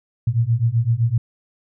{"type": "beating tone pair", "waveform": "sine", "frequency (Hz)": [112.3, 120.1], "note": ["A2", "B2"], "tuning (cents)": [36, -48], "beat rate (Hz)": 7.8, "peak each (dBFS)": [-19, -18], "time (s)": [0.27, 1.18], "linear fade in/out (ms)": 5, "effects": []}